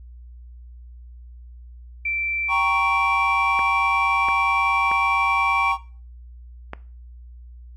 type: tone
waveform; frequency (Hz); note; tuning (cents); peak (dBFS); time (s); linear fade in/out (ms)
sine; 2341; D7; -6; -22; 2.05-5.72; 5
type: chord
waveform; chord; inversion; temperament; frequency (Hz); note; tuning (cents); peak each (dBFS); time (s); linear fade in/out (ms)
triangle; G diminished; none; equal; 784 / 932.3 / 1108.7; G5 / Bb5 / Db6; 0 / 0 / 0; -24 / -23 / -19; 2.48-5.78; 50
type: clicks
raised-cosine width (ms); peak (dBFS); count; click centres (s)
0.5; -15; 4; 3.592 / 4.286 / 4.915 / 6.734
effects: noise-tail reverb RT60 0.4 s tail -19 dB re dry + added 60 Hz sine -39 dBFS peak until 7.76 s